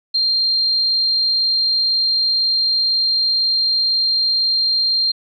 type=tone; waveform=sine; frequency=4186 Hz; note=C8; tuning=in tune; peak=-14 dBFS; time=0.14-5.12 s; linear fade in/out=10 ms; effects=none